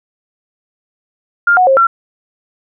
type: tone with pitch steps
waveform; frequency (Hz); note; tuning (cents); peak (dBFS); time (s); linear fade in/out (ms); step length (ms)
sine; 1403 / 734 / 535 / 1360; F6 / F#5 / C5 / F6; +8 / -14 / +38 / -46; -6; 1.47-1.87; 5; 100
effects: none